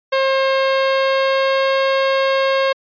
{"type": "tone with pitch glide", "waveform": "sawtooth", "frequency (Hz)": [535, 538.4], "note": ["C5", "C5"], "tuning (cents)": [38, 49], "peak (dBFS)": -10, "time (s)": [0.12, 2.73], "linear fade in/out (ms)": 10, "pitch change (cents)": 11, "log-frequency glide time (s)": [0.51, 1.8], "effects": ["resampled to 11025 Hz"]}